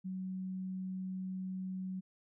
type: tone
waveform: sine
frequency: 187.1 Hz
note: F#3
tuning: 20 cents sharp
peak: -37 dBFS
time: 0.04-2.01 s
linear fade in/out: 20 ms
effects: none